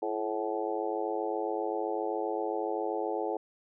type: harmonic tone with a mistuned harmonic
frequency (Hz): 107.6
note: A2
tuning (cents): -38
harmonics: 3 / 4 / 5 / 6 / 7 / 8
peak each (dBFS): -36 / -34 / -37 / -41 / -37 / -39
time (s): 0.02-3.37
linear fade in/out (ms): 5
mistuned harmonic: 3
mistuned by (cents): +74
effects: none